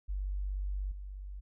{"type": "tone with level steps", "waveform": "sine", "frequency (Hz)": 48.38, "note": "G1", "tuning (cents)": -22, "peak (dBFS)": [-32, -40], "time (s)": [0.08, 1.41], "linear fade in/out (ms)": 20, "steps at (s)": 0.91, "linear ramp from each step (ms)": 10, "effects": []}